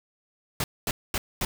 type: noise bursts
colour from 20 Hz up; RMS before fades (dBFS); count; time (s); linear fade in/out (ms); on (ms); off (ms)
pink; -27; 4; 0.6-1.45; 2; 40; 230
effects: none